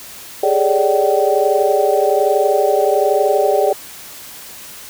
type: tone cluster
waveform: sine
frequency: 403.2 / 424.4 / 567 / 599 / 767 Hz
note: G4 / G#4 / C#5 / D5 / G5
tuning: +49 / +38 / +39 / +34 / -38 cents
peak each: -18 dBFS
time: 0.43-3.73 s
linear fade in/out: 5 ms
effects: white hiss -35 dBFS RMS until 4.89 s